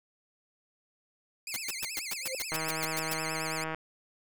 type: tone with vibrato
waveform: 15% pulse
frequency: 2330 Hz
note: D7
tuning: 14 cents flat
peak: -29 dBFS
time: 1.47-3.64 s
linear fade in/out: 2 ms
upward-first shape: sine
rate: 9.3 Hz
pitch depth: 220 cents each way
type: noise bursts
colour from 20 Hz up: white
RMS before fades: -34 dBFS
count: 12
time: 1.54-3.136 s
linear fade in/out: 0 ms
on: 23 ms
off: 120 ms
type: tone with exponential growth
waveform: sine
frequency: 523.3 Hz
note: C5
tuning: in tune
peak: -30 dBFS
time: 2.19-2.35 s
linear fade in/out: 2 ms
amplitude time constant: 33 ms
type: click train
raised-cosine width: 0.5 ms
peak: -20 dBFS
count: 196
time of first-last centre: 2.52-3.746 s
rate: 159 Hz
effects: none